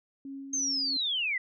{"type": "tone with tremolo", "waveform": "sine", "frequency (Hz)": 273.7, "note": "C#4", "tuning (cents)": -22, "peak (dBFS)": -37, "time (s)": [0.25, 0.97], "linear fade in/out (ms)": 2, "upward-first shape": "sine", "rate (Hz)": 2.9, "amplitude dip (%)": 30}
{"type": "linear sweep", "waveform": "sine", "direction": "down", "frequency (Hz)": [6410, 1941], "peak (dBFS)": -27, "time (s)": [0.53, 1.38], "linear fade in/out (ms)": 5}
{"effects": []}